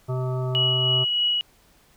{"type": "harmonic tone", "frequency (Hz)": 128.2, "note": "C3", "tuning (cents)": -35, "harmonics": [1, 3, 5, 7, 9, 10], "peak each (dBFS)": [-24, -32, -34, -41, -41, -43], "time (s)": [0.08, 1.05], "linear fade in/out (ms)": 20}
{"type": "tone with tremolo", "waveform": "sine", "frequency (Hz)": 2918, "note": "F#7", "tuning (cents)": -25, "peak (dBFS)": -18, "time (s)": [0.55, 1.41], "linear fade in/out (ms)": 0, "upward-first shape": "triangle", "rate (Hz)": 3.2, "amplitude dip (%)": 35}
{"effects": ["pink hiss -58 dBFS RMS until 1.96 s"]}